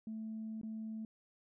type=tone with dropouts; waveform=sine; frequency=220 Hz; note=A3; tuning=in tune; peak=-39 dBFS; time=0.07-1.05 s; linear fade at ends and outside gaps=2 ms; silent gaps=0.614-0.632 s; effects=tanh soft clip ceiling -36 dBFS